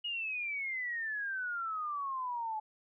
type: exponential sweep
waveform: sine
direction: down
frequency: 2900 to 852 Hz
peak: -34 dBFS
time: 0.04-2.6 s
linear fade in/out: 10 ms
effects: none